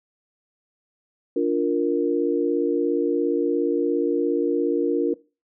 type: chord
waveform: sine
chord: Bb major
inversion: first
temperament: equal with one note detuned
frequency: 292.1 / 349.2 / 466.2 Hz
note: D4 / F4 / Bb4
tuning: -9 / 0 / 0 cents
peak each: -23 dBFS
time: 1.36-5.14 s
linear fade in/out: 5 ms
effects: noise-tail reverb RT60 0.3 s tail -20 dB re dry